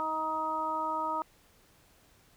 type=harmonic tone; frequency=314.5 Hz; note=D#4; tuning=19 cents sharp; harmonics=1 / 2 / 3 / 4; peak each=-42 / -39 / -32 / -34 dBFS; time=0-1.22 s; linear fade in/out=0 ms; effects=pink hiss -63 dBFS RMS until 2.36 s